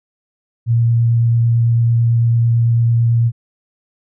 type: tone with vibrato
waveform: sine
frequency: 116.8 Hz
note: A#2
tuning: 4 cents sharp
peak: -10 dBFS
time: 0.66-3.32 s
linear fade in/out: 50 ms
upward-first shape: sine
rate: 9 Hz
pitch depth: 9 cents each way
effects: none